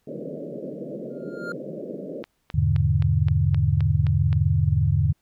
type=band-pass noise; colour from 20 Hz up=white; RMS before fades=-34 dBFS; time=0.07-2.23 s; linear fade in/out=5 ms; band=140 to 600 Hz; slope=96 dB/octave
type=tone with exponential growth; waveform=triangle; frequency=1404 Hz; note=F6; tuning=9 cents sharp; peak=-26 dBFS; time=1.1-1.52 s; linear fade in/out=2 ms; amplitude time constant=90 ms
type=click train; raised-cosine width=0.3 ms; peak=-20 dBFS; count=9; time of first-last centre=2.24-4.329 s; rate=3.83 Hz
type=chord; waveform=sine; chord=E dominant seventh; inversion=none; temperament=equal with one note detuned; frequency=82.41 / 101.57 / 123.47 / 146.83 Hz; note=E2 / G#2 / B2 / D3; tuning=0 / -38 / 0 / 0 cents; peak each=-23 / -22 / -26 / -22 dBFS; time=2.54-5.13 s; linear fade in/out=10 ms
effects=pink hiss -71 dBFS RMS until 5.21 s